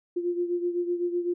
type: beating tone pair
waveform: sine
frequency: 349.2 / 357.1 Hz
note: F4 / F4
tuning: 0 / +39 cents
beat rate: 7.9 Hz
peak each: -26 / -32 dBFS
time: 0.16-1.34 s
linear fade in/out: 10 ms
effects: none